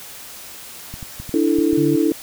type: clicks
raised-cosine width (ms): 5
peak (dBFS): -20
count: 6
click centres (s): 0.94 / 1.028 / 1.2 / 1.293 / 1.587 / 1.731
type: chord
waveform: sine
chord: D suspended second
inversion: none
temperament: equal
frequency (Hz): 293.7 / 329.6 / 440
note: D4 / E4 / A4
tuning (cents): 0 / 0 / 0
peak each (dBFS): -18 / -17 / -22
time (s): 1.34-2.12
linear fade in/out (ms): 2
type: tone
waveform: sine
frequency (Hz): 145.2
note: D3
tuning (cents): -19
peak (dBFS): -22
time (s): 1.77-1.96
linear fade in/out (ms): 10
effects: white hiss -37 dBFS RMS until 2.22 s